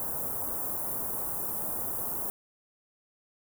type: band-stop noise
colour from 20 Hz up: white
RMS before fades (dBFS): -33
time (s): 0-2.3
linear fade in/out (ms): 0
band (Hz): 1100 to 11000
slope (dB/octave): 24
effects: none